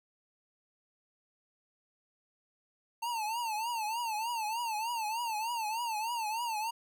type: tone with vibrato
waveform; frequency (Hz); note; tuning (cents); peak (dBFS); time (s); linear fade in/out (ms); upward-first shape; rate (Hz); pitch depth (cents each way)
square; 901; A5; +41; -33; 3.02-6.71; 10; triangle; 3.3; 140
effects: none